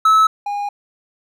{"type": "tone pair in turn", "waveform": "triangle", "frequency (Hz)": [1300, 816.1], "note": ["E6", "G#5"], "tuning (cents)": [-24, -31], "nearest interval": "minor sixth", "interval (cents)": 807, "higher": "first", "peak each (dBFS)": [-7, -18], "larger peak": "first", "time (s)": [[0.05, 0.27], [0.46, 0.69]], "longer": "second", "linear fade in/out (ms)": 5, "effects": []}